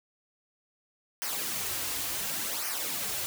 white noise with flanger, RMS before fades -33 dBFS, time 1.22-3.26 s, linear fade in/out 0 ms, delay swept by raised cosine 0.26 to 5.26 ms, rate 0.69 Hz, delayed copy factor -0.65, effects none

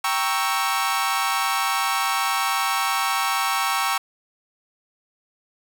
sawtooth chord, G diminished seventh, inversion none, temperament equal, 784 / 932.3 / 1108.7 / 1318.5 Hz, G5 / Bb5 / Db6 / Fb6, 0 / 0 / 0 / 0 cents, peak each -23 / -24 / -21 / -23 dBFS, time 0.04-3.98 s, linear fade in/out 5 ms, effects none

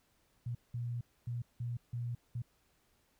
sine tone bursts at uneven times, 119.8 Hz, A#2, 48 cents sharp, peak -35 dBFS, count 6, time 0.46-0.55 / 0.74-1.01 / 1.27-1.42 / 1.6-1.77 / 1.93-2.15 / 2.35-2.42 s, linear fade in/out 5 ms, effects pink hiss -73 dBFS RMS until 3.19 s

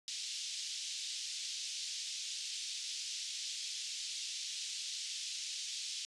white band-pass noise, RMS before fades -42 dBFS, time 0.08-6.05 s, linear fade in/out 0 ms, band 3000 to 6400 Hz, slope 24 dB/octave, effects resampled to 24000 Hz

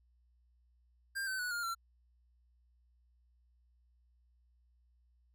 square tone with pitch steps, 1594 / 1531.7 / 1471.9 / 1414.4 / 1359.1 Hz, G6 / G6 / F#6 / F6 / F6, +28 / -41 / -9 / +22 / -48 cents, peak -36 dBFS, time 1.15-1.75 s, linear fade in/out 20 ms, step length 120 ms, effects added 60 Hz sine -67 dBFS peak until 5.34 s

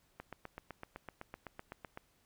click train, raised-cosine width 0.5 ms, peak -29 dBFS, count 15, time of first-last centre 0.2-1.974 s, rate 7.89 Hz, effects pink hiss -72 dBFS RMS until 2.25 s

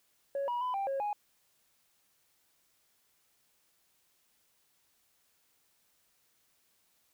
sine tone with pitch steps, 556 / 966 / 1002 / 788 / 545 / 829 Hz, C#5 / B5 / B5 / G5 / C#5 / G#5, +5 / -39 / +25 / +9 / -29 / -3 cents, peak -29 dBFS, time 0.35-1.13 s, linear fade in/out 2 ms, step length 130 ms, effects tanh soft clip ceiling -29 dBFS + white hiss -72 dBFS RMS until 7.13 s

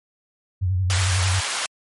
sine tone with vibrato, 92.5 Hz, F#2, in tune, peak -18 dBFS, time 0.61-1.41 s, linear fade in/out 20 ms, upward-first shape sine, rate 11 Hz, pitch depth 78 cents each way
pink high-pass noise, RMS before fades -25 dBFS, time 0.9-1.66 s, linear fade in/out 0 ms, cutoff 1000 Hz, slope 12 dB/octave
effects low-pass 11000 Hz 12 dB/octave + MP3 48 kbps

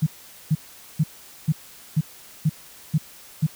sine tone bursts, 155.56 Hz, D#3, in tune, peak -15 dBFS, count 8, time 0.02-3.468 s, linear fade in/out 10 ms, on 46 ms, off 440 ms, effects white hiss -46 dBFS RMS until 3.55 s

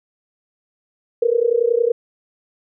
sine tone with amplitude modulation, 470.9 Hz, A#4, 18 cents sharp, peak -10 dBFS, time 1.22-1.92 s, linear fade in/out 5 ms, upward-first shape sine, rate 30.8 Hz, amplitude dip 90%, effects none

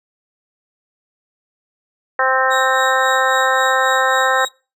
harmonic tone, 261.6 Hz, C4, in tune, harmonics 2 / 3 / 4 / 5 / 6 / 7, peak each -20 / -20 / -20 / -20 / -20 / -20 dBFS, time 2.19-4.45 s, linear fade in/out 2 ms
30% pulse tone with tremolo, 3800 Hz, A#7, 33 cents sharp, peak -21 dBFS, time 2.5-4.49 s, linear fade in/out 20 ms, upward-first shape sine, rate 3.7 Hz, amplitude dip 55%
effects noise-tail reverb RT60 0.3 s tail -23 dB re dry + resampled to 32000 Hz

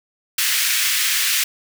pink high-pass noise, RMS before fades -19 dBFS, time 0.38-1.44 s, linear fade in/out 5 ms, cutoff 1800 Hz, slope 24 dB/octave, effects none

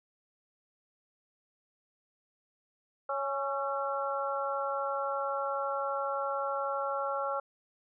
harmonic tone with a mistuned harmonic, 277.2 Hz, C#4, in tune, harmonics 2 / 3 / 4 / 5, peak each -34 / -37 / -38 / -35 dBFS, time 3.09-7.4 s, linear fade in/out 5 ms, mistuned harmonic 5, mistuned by -38 cents, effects none

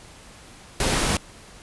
pink noise, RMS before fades -22 dBFS, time 0.8-1.17 s, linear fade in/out 2 ms, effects pink hiss -46 dBFS RMS until 1.62 s + resampled to 24000 Hz

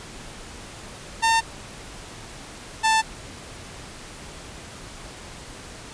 sawtooth tone pair in turn, 906 / 885.3 Hz, A#5 / A5, -50 / +10 cents, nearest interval unison, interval 40 cents, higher first, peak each -13 dBFS, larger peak neither, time 1.22-1.41 / 2.83-3.02 s, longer neither, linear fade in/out 20 ms, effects pink hiss -40 dBFS RMS until 5.93 s + resampled to 22050 Hz

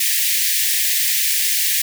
white high-pass noise, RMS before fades -18 dBFS, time 0-1.82 s, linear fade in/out 5 ms, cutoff 1700 Hz, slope 96 dB/octave, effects none

